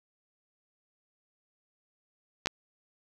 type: clicks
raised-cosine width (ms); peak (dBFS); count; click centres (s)
0.2; -11; 2; 2.459 / 2.471
effects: none